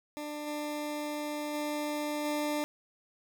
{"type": "tone with level steps", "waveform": "20% pulse", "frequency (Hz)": 297.6, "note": "D4", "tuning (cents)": 23, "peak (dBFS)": [-32, -29, -27, -25], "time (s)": [0.17, 2.64], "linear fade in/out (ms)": 0, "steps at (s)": [0.46, 1.53, 2.24], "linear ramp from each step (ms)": 20, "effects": []}